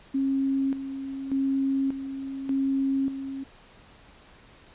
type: tone with tremolo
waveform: sine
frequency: 270.8 Hz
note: C#4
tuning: 40 cents flat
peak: -22 dBFS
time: 0.14-3.44 s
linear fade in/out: 10 ms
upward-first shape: square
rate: 0.85 Hz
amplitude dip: 65%
effects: pink hiss -53 dBFS RMS until 4.74 s + resampled to 8000 Hz